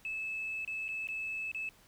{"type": "tone with dropouts", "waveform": "sine", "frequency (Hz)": 2609, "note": "E7", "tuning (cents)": -18, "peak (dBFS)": -34, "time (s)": [0.05, 1.69], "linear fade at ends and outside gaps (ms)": 1, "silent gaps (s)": [[0.649, 0.676], [0.882, 0.888], [1.072, 1.087], [1.516, 1.547]], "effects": ["tanh soft clip ceiling -30 dBFS", "pink hiss -62 dBFS RMS until 1.87 s"]}